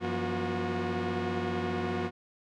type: tone cluster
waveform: sawtooth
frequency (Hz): 93.5 / 172.1 / 239 / 363.4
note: F#2 / F3 / A#3 / F#4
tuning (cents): +19 / -25 / +43 / -31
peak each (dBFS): -33 / -33 / -31 / -29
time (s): 0-2.11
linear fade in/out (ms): 50
effects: low-pass 3000 Hz 12 dB/octave